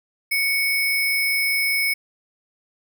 sine tone with sample-and-hold, 2225 Hz, C#7, 6 cents sharp, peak -18 dBFS, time 0.31-1.94 s, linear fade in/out 10 ms, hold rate 7350 Hz, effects none

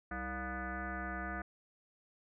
sine tone with frequency modulation, 710 Hz, F5, 28 cents sharp, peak -37 dBFS, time 0.11-1.42 s, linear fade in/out 5 ms, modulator 258 Hz, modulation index 4.1, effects none

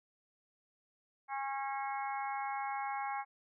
harmonic tone, 272.6 Hz, C#4, 29 cents flat, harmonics 3 / 4 / 5 / 6 / 7 / 8, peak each -37 / -42 / -48 / -48 / -53 / -46 dBFS, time 1.28-3.25 s, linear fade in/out 50 ms, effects none

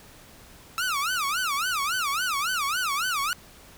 sawtooth tone with vibrato, 1295 Hz, E6, 31 cents flat, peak -21 dBFS, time 0.78-3.33 s, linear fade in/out 0 ms, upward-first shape sine, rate 3.6 Hz, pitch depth 280 cents each way, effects pink hiss -50 dBFS RMS until 3.77 s

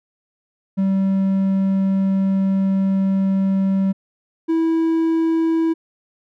triangle tone pair in turn, 193.1 / 326.5 Hz, G3 / E4, -26 / -17 cents, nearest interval major sixth, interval 909 cents, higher second, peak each -13 dBFS, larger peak neither, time 0.77-3.93 / 4.48-5.74 s, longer first, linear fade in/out 20 ms, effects none

